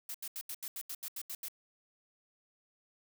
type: noise bursts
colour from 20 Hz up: blue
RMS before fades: -41 dBFS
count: 11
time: 0.09-1.484 s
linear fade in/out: 2 ms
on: 54 ms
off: 80 ms
effects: none